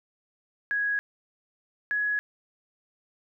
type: tone pair in turn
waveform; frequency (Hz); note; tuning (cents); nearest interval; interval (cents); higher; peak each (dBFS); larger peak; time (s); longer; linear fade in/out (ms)
sine; 1661.2 / 1679.5; G#6 / G#6; 0 / +19; unison; 19; second; -24; neither; 0.71-0.99 / 1.91-2.19; neither; 0
effects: none

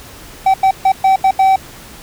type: tone bursts at uneven times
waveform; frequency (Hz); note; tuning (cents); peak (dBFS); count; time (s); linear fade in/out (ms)
triangle; 768; G5; -36; -5; 6; 0.46-0.54 / 0.63-0.71 / 0.85-0.92 / 1.04-1.16 / 1.24-1.31 / 1.39-1.56; 5
effects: pink hiss -36 dBFS RMS until 2.02 s

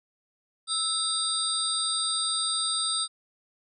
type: tone cluster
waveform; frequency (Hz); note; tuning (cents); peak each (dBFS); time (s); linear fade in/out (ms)
sine; 1314 / 3672 / 3939 / 4790 / 8570; E6 / A#7 / B7 / D8 / C9; -6 / -27 / -5 / +33 / +40; -35 / -30 / -36 / -31 / -30; 0.67-3.08; 50
effects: none

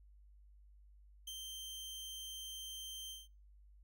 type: tone with ADSR envelope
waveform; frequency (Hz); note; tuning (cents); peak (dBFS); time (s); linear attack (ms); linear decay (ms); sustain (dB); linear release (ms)
sawtooth; 3136; G7; 0; -40; 1.27-3.28; 6; 54; -2; 180
effects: noise-tail reverb RT60 0.4 s tail -26 dB re dry + added 50 Hz sine -59 dBFS peak until 3.83 s

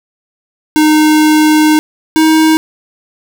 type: tone pair in turn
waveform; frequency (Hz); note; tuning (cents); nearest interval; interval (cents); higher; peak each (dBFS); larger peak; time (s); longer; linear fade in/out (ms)
square; 307.5 / 316.1; D#4 / D#4; -20 / +27; unison; 47; second; -6; neither; 0.76-1.79 / 2.16-2.57; first; 0
effects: none

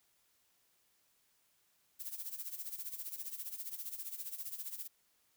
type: noise with tremolo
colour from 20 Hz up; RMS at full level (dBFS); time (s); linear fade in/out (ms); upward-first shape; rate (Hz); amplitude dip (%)
violet; -41; 1.99-4.88; 20; sine; 15; 75
effects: white hiss -74 dBFS RMS until 5.36 s

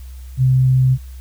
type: tone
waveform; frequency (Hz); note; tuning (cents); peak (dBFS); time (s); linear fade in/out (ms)
sine; 129.7; C3; -15; -10; 0.37-0.98; 50
effects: added 64 Hz sine -31 dBFS peak until 1.2 s + white hiss -50 dBFS RMS until 1.2 s

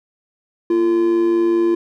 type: tone with amplitude modulation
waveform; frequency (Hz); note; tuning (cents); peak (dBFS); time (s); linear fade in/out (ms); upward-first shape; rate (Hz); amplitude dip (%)
triangle; 342.9; F4; -32; -9; 0.7-1.75; 5; sine; 105; 45
effects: none

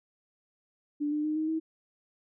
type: tone with pitch steps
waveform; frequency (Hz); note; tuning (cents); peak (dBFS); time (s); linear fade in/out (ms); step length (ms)
sine; 293.7 / 300 / 306.5 / 313.1 / 319.9; D4 / D4 / D#4 / D#4 / D#4; 0 / +37 / -26 / +11 / +48; -27; 1-1.6; 20; 120
effects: none

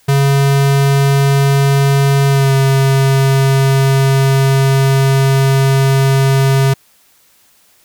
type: tone with pitch glide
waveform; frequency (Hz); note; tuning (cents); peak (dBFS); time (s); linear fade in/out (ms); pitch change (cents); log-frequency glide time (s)
square; 138.8 to 135.39; C#3 to C#3; +3 to -40; -9; 0.08-6.74; 10; -43; 2.28-2.53
effects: white hiss -51 dBFS RMS until 7.84 s

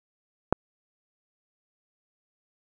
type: click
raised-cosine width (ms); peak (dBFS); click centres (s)
1; -5; 0.526
effects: none

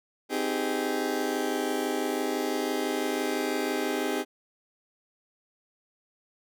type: chord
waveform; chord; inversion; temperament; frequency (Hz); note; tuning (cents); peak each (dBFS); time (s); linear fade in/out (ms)
30% pulse; Ab major seventh; first; just; 259.6 / 311.5 / 389.3 / 415.3; C4 / Eb4 / G4 / Ab4; -13 / +2 / -12 / 0; -30; 0.29-4.25; 50
effects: none

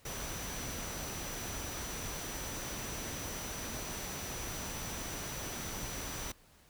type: tone in noise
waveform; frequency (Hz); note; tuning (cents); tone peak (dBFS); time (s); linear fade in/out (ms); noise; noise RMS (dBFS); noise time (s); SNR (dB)
sine; 5920; F#8; 0; -46; 0.05-6.32; 5; pink; -41; 0.05-6.32; -8
effects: pink hiss -63 dBFS RMS until 6.69 s

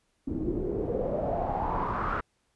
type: noise with low-pass filter sweep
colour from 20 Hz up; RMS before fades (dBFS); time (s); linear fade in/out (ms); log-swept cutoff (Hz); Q
pink; -30; 0.27-2.21; 10; 280 to 1400; 5.3
effects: pink hiss -73 dBFS RMS until 2.55 s + resampled to 24000 Hz

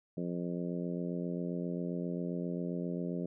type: harmonic tone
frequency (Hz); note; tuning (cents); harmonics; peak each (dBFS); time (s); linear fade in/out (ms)
87.5; F2; +4; 2 / 3 / 4 / 5 / 6 / 7; -36 / -40 / -42 / -44 / -46 / -47; 0.17-3.26; 5
effects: none

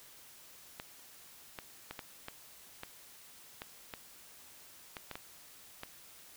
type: clicks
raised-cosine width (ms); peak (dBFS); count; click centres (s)
0.3; -25; 12; 0.799 / 1.588 / 1.91 / 1.992 / 2.284 / 2.834 / 3.619 / 3.938 / 4.968 / 5.113 / 5.155 / 5.834
effects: white hiss -56 dBFS RMS until 6.36 s

